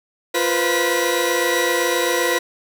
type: tone cluster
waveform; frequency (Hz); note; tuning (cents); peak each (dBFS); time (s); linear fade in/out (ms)
sawtooth; 348 / 485.3 / 513 / 1940; F4 / B4 / C5 / B6; -6 / -30 / -34 / -31; -19; 0.34-2.39; 10
effects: 8-bit